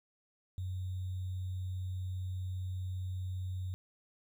sine tone with sample-and-hold, 92.5 Hz, F#2, in tune, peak -35 dBFS, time 0.58-3.74 s, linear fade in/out 0 ms, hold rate 3675 Hz, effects none

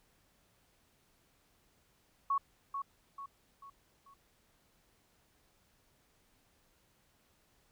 sine tone with echo, 1108.7 Hz, C#6, in tune, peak -28 dBFS, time 2.3-2.38 s, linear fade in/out 5 ms, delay 440 ms, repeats 4, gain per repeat -7 dB, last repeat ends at 4.14 s, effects pink hiss -71 dBFS RMS until 7.71 s

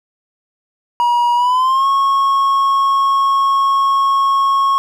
triangle tone with pitch glide, 959 to 1095.3 Hz, A#5 to C#6, +49 to -21 cents, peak -9 dBFS, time 1-4.78 s, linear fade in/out 0 ms, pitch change +230 cents, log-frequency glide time 1.35-1.87 s, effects none

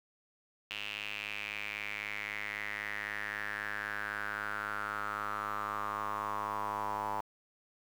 square tone with band-pass filter sweep, 51.91 Hz, G#1, in tune, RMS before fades -38 dBFS, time 0.7-7.21 s, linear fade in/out 5 ms, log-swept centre 2800 to 930 Hz, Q 6, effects 9-bit

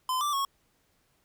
square tone with pitch steps, 1025 / 1173 / 1101 Hz, C6 / D6 / C#6, -36 / -2 / -12 cents, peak -27 dBFS, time 0.09-0.45 s, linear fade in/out 2 ms, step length 120 ms, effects pink hiss -70 dBFS RMS until 1.24 s

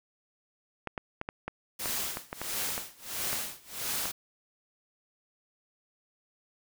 clicks, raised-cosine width 0.5 ms, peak -19 dBFS, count 12, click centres 0.873 / 0.978 / 1.214 / 1.289 / 1.48 / 1.858 / 2.171 / 2.329 / 2.416 / 2.779 / 3.33 / 4.056 s
white noise with tremolo, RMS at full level -32 dBFS, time 1.79-4.12 s, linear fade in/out 10 ms, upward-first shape sine, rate 1.5 Hz, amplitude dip 95%
effects none

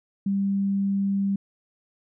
sine tone, 197.4 Hz, G3, 12 cents sharp, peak -21 dBFS, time 0.26-1.36 s, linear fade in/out 5 ms, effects none

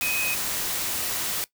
sine tone in noise, 2517 Hz, D#7, 19 cents sharp, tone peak -25 dBFS, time 0.02-0.34 s, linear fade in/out 0 ms, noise white, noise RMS -28 dBFS, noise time 0.01-1.44 s, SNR 0 dB, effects noise-tail reverb RT60 0.1 s tail -18 dB re dry

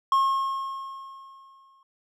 triangle tone with exponential decay, 1080 Hz, C#6, 45 cents flat, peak -15 dBFS, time 0.12-1.83 s, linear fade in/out 2 ms, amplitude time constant 370 ms, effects none

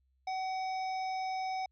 harmonic tone with a mistuned harmonic, 755 Hz, F#5, 35 cents sharp, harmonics 1 / 3 / 5 / 7 / 8, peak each -33 / -45 / -55 / -49 / -61 dBFS, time 0.27-1.66 s, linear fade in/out 5 ms, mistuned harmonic 7, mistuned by -15 cents, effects added 65 Hz sine -70 dBFS peak until 1.71 s

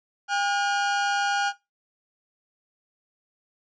40% pulse tone pair together, 805.2 / 1436 Hz, G5 / F6, +46 / +48 cents, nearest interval minor seventh, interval 1002 cents, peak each -24 dBFS, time 0.28-1.53 s, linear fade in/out 50 ms, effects noise-tail reverb RT60 0.2 s tail -18 dB re dry + resampled to 16000 Hz

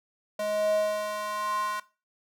square tone with high-pass filter sweep, 210 Hz, G#3, 19 cents sharp, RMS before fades -29 dBFS, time 0.39-1.8 s, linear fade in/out 5 ms, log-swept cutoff 510 to 1200 Hz, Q 6, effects noise-tail reverb RT60 0.3 s tail -18 dB re dry

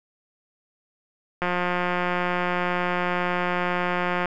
click train, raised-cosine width 0.5 ms, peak -10 dBFS, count 506, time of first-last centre 1.42-4.257 s, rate 178 Hz, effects none

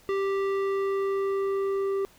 square tone with low-pass filter sweep, 392 Hz, G4, in tune, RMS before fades -27 dBFS, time 0.09-2.05 s, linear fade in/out 0 ms, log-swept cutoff 2500 to 930 Hz, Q 0.76, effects pink hiss -57 dBFS RMS until 2.18 s

